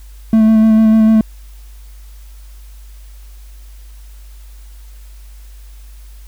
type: tone with vibrato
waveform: triangle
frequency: 220 Hz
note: A3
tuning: in tune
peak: -4 dBFS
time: 0.33-1.21 s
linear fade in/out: 2 ms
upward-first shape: square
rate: 6.7 Hz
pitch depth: 14 cents each way
effects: added 50 Hz sine -33 dBFS peak until 6.27 s + white hiss -49 dBFS RMS until 6.27 s